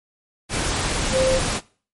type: tone in noise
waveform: sine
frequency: 523.3 Hz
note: C5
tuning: in tune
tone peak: -17 dBFS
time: 1.11-1.41 s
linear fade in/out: 50 ms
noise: pink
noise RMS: -23 dBFS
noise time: 0.49-1.61 s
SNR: +3 dB
effects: noise-tail reverb RT60 0.4 s tail -21 dB re dry + MP3 48 kbps